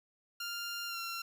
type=tone with pitch glide; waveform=15% pulse; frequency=1396.9 to 1366.6 Hz; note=F6 to F6; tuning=0 to -38 cents; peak=-31 dBFS; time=0.4-1.22 s; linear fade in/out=5 ms; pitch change=-38 cents; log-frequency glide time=0.87-0.98 s; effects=none